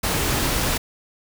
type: noise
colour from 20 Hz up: pink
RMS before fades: -22 dBFS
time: 0.03-0.78 s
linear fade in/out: 10 ms
effects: none